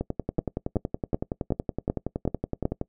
two click trains, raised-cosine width 2 ms, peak -14 / -10 dBFS, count 31 / 7, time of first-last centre 0.01-2.814 / 0.39-2.654 s, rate 10.7 / 2.65 Hz, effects noise-tail reverb RT60 0.1 s tail -22 dB re dry

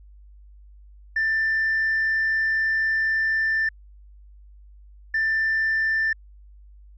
sine tone bursts at uneven times, 1778 Hz, A6, 18 cents sharp, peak -18 dBFS, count 2, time 1.16-3.69 / 5.14-6.13 s, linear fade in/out 5 ms, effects tanh soft clip ceiling -17 dBFS + added 50 Hz sine -45 dBFS peak until 6.97 s

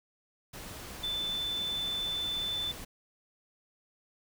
sine tone in noise, 3520 Hz, A7, in tune, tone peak -31 dBFS, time 1.03-2.72 s, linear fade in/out 10 ms, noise pink, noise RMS -44 dBFS, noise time 0.53-2.85 s, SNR +10 dB, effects none

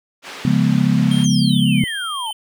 white band-pass noise, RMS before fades -34 dBFS, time 0.22-1.27 s, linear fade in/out 50 ms, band 280 to 3200 Hz, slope 12 dB/octave
sine chord, C# dominant seventh, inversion none, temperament equal with one note detuned, 138.59 / 174.61 / 207.7 / 243.5 Hz, C#3 / E#3 / G#3 / B3, 0 / 0 / 0 / -24 cents, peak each -18 dBFS, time 0.45-1.84 s, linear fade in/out 2 ms
square tone with vibrato, 3133 Hz, G7, 2 cents flat, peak -26 dBFS, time 1.11-2.33 s, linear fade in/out 5 ms, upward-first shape square, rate 1.3 Hz, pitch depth 36 cents each way
sine exponential sweep, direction down, 6570 to 837 Hz, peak -24 dBFS, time 1.24-2.31 s, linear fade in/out 2 ms
effects none

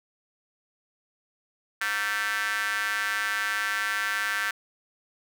square tone with high-pass filter, 103.83 Hz, G#2, in tune, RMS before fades -28 dBFS, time 1.81-4.51 s, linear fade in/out 5 ms, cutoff 1600 Hz, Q 4.7, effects none

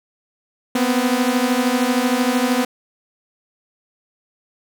sawtooth beating tone pair, 243.3 / 256.3 Hz, B3 / C4, -26 / -36 cents, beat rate 13 Hz, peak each -15 dBFS, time 0.75-2.65 s, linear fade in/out 5 ms, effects none

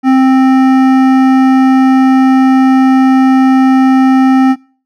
sine tone with hard clipping, 262.7 Hz, C4, 7 cents sharp, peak -6 dBFS, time 0.03-4.56 s, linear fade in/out 50 ms, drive 13 dB, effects noise-tail reverb RT60 0.4 s tail -23 dB re dry

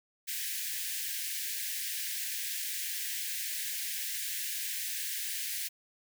white high-pass noise, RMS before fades -36 dBFS, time 0.27-5.69 s, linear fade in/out 20 ms, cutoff 1600 Hz, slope 96 dB/octave, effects none

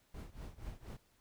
brown noise with tremolo, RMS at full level -44 dBFS, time 0.14-0.97 s, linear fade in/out 5 ms, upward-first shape triangle, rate 4.2 Hz, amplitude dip 95%, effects pink hiss -72 dBFS RMS until 1.2 s

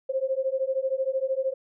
sine beating tone pair, 523.3 / 536.3 Hz, C5 / C5, 0 / +43 cents, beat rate 13 Hz, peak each -27 dBFS, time 0.09-1.54 s, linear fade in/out 10 ms, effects none

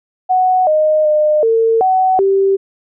sine tone with pitch steps, 741 / 617 / 607 / 452.3 / 751 / 389.9 Hz, F#5 / D#5 / D#5 / A4 / F#5 / G4, +2 / -15 / -43 / +48 / +26 / -9 cents, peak -9 dBFS, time 0.29-2.57 s, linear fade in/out 20 ms, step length 380 ms, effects none

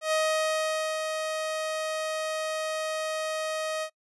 sawtooth tone with ADSR envelope, 628 Hz, D#5, 16 cents sharp, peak -19 dBFS, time 0.01-3.9 s, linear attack 110 ms, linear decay 870 ms, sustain -6 dB, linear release 73 ms, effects noise-tail reverb RT60 0.1 s tail -23 dB re dry + resampled to 24000 Hz

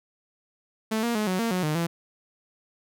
sawtooth tone with pitch steps, 219.6 / 235.6 / 212.8 / 184.9 / 230 / 182.8 / 152.6 / 168.7 Hz, A3 / A#3 / G#3 / F#3 / A#3 / F#3 / D#3 / E3, -3 / +19 / +42 / -1 / -23 / -21 / -33 / +40 cents, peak -20 dBFS, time 0.91-1.87 s, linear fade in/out 10 ms, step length 120 ms, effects none

